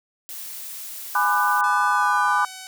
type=noise; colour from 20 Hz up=blue; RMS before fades=-35 dBFS; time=0.29-1.61 s; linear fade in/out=0 ms
type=chord; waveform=sine; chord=G# half-diminished seventh; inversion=none; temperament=just; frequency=830.6 / 996.7 / 1196.1 / 1495.1 Hz; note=G#5 / B5 / D6 / F#6; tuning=0 / +16 / +31 / +18 cents; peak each=-24 / -22 / -22 / -23 dBFS; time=1.15-2.45 s; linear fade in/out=2 ms
type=tone with pitch glide; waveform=5% pulse; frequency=860 to 753 Hz; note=A5 to F#5; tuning=-40 to +30 cents; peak=-24 dBFS; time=1.64-2.67 s; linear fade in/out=0 ms; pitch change=-230 cents; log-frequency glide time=1.9-2.48 s
effects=none